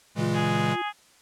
square chord, A# half-diminished seventh, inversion none, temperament equal with one note detuned, 116.54 / 138.59 / 162.92 / 207.7 Hz, A#2 / C#3 / E3 / G#3, 0 / 0 / -20 / 0 cents, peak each -31 / -32 / -30 / -29 dBFS, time 0.15-0.77 s, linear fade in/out 50 ms
sine tone with vibrato, 350.2 Hz, F4, 5 cents sharp, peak -31 dBFS, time 0.21-0.82 s, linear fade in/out 5 ms, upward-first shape sine, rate 16 Hz, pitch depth 17 cents each way
harmonic tone, 415.3 Hz, G#4, in tune, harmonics 2 / 3 / 4 / 5 / 6 / 7 / 8, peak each -30 / -34 / -36 / -38 / -40 / -41 / -42 dBFS, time 0.33-0.93 s, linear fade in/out 50 ms
effects white hiss -57 dBFS RMS until 1.21 s + low-pass 9000 Hz 12 dB/octave

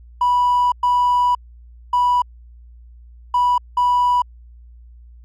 triangle tone bursts at uneven times, 982 Hz, B5, 10 cents flat, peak -10 dBFS, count 5, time 0.21-0.72 / 0.83-1.35 / 1.93-2.22 / 3.34-3.58 / 3.77-4.22 s, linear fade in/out 5 ms, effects tanh soft clip ceiling -9 dBFS + added 59 Hz sine -40 dBFS peak until 5.24 s

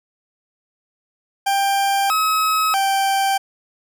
40% pulse tone with pitch steps, 791 / 1280 / 782 Hz, G5 / D#6 / G5, +15 / +49 / -4 cents, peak -15 dBFS, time 1.46-3.38 s, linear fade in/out 10 ms, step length 640 ms, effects none

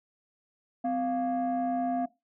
sine tone pair together, 256.4 / 698.5 Hz, C4 / F5, -35 / 0 cents, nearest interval octave + perfect fourth, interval 1735 cents, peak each -28 / -27 dBFS, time 0.84-2.06 s, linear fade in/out 10 ms, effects noise-tail reverb RT60 0.2 s tail -18 dB re dry + tanh soft clip ceiling -23 dBFS

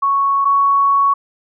sine tone pair in turn, 1108.7 / 1114.5 Hz, C#6 / C#6, 0 / +9 cents, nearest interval unison, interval 9 cents, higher second, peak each -12 / -10 dBFS, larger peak second, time 0.02-0.45 / 0.45-1.14 s, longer second, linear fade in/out 10 ms, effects none

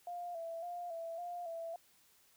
sine tone with vibrato, 683 Hz, F5, 39 cents flat, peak -40 dBFS, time 0.07-1.76 s, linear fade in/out 2 ms, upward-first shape square, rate 1.8 Hz, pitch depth 49 cents each way, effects white hiss -68 dBFS RMS until 2.36 s

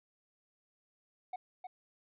triangle tone with echo, 740 Hz, F#5, in tune, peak -35 dBFS, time 1.33-1.36 s, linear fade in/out 5 ms, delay 310 ms, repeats 1, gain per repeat -5 dB, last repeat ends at 1.67 s, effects resampled to 8000 Hz

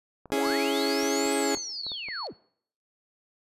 clicks, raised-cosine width 1 ms, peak -30 dBFS, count 10, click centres 0.257 / 0.303 / 0.465 / 0.502 / 1.032 / 1.26 / 1.572 / 1.866 / 1.918 / 2.086 s
sine linear two-way sweep, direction up then down, 32.59 to 8300 to 32.59 Hz, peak -34 dBFS, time 0.32-2.34 s, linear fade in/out 50 ms, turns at 1.36 s
30% pulse chord, C# minor, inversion none, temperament equal, 277.2 / 329.6 / 415.3 Hz, C#4 / E4 / G#4, 0 / 0 / 0 cents, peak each -26 / -29 / -25 dBFS, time 0.32-1.55 s, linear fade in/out 0 ms
sine tone with tremolo, 4386 Hz, C#8, 19 cents flat, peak -34 dBFS, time 0.45-2.27 s, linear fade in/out 0 ms, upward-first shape sine, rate 3 Hz, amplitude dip 65%
effects noise-tail reverb RT60 0.6 s tail -21 dB re dry + resampled to 32000 Hz

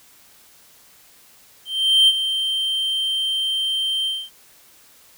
triangle tone with ADSR envelope, 3136 Hz, G7, in tune, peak -8 dBFS, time 1.65-4.3 s, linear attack 430 ms, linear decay 39 ms, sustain -10 dB, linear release 240 ms, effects white hiss -51 dBFS RMS until 5.17 s

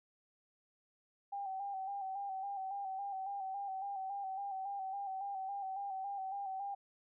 sine tone with vibrato, 782 Hz, G5, 4 cents flat, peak -38 dBFS, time 1.32-6.75 s, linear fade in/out 10 ms, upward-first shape square, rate 3.6 Hz, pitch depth 41 cents each way, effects none

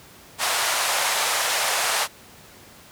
pink band-pass noise, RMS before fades -23 dBFS, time 0.38-2.08 s, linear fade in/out 50 ms, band 630 to 12000 Hz, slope 24 dB/octave, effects pink hiss -47 dBFS RMS until 2.91 s + high-pass 80 Hz 12 dB/octave

